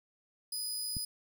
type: tone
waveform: 20% pulse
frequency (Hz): 4978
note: D#8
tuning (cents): 0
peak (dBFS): -29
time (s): 0.52-1.05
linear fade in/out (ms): 5
type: click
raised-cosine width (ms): 5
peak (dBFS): -27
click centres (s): 0.968
effects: none